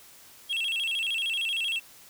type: tone with vibrato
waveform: triangle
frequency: 2960 Hz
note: F#7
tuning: in tune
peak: -25 dBFS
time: 0.49-1.8 s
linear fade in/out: 20 ms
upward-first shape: square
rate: 13 Hz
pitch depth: 170 cents each way
effects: white hiss -52 dBFS RMS until 2.09 s